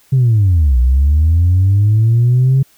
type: linear two-way sweep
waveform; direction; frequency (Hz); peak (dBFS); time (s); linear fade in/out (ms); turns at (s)
sine; down then up; 136.3 to 59.6 to 136.3; -6; 0.12-2.63; 10; 0.78
effects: tanh soft clip ceiling -5 dBFS + white hiss -51 dBFS RMS until 2.77 s